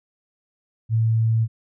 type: tone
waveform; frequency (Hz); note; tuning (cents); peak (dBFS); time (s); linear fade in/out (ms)
sine; 112.6; A2; +40; -16; 0.89-1.48; 50
effects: none